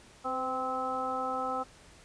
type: harmonic tone with a mistuned harmonic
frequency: 260 Hz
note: C4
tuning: 11 cents flat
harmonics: 1 / 2 / 3 / 4 / 5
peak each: -41 / -37 / -35 / -41 / -34 dBFS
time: 0.24-1.64 s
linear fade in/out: 20 ms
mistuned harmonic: 2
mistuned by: -26 cents
effects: pink hiss -56 dBFS RMS until 2.04 s + resampled to 22050 Hz